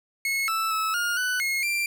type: tone with pitch steps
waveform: 40% pulse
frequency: 2182 / 1319 / 1301 / 1422 / 1493 / 2158 / 2364 Hz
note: C#7 / E6 / E6 / F6 / F#6 / C#7 / D7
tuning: -28 / +1 / -23 / +31 / +15 / -47 / +11 cents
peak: -23 dBFS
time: 0.25-1.86 s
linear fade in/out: 2 ms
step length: 230 ms
effects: none